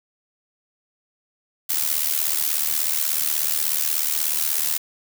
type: noise with amplitude modulation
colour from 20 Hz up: blue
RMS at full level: -19 dBFS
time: 1.69-4.78 s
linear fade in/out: 10 ms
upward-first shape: sine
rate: 76.5 Hz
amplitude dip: 80%
effects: none